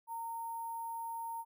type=tone with sample-and-hold; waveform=sine; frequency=920 Hz; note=A#5; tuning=23 cents flat; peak=-38 dBFS; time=0.07-1.45 s; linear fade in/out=50 ms; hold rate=11025 Hz; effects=none